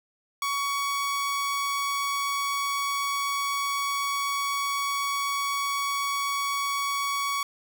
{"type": "tone", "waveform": "sawtooth", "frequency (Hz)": 1123, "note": "C#6", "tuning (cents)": 22, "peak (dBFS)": -22, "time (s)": [0.42, 7.43], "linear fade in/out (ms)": 2, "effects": []}